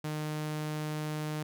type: tone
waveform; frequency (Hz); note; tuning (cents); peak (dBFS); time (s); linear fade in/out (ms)
sawtooth; 152.8; D#3; -31; -29; 0.04-1.43; 5
effects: none